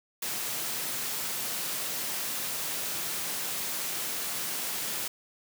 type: high-pass noise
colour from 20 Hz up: white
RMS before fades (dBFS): -33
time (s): 0.22-5.08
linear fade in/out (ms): 5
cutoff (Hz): 110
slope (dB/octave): 96
effects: none